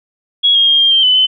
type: tone with pitch steps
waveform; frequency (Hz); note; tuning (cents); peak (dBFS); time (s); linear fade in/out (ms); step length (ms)
sine; 3330 / 3247 / 3224 / 3203 / 3148 / 3011 / 3042; G#7 / G#7 / G7 / G7 / G7 / F#7 / F#7; +4 / -40 / +48 / +37 / +7 / +30 / +47; -7; 0.43-1.27; 20; 120
effects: none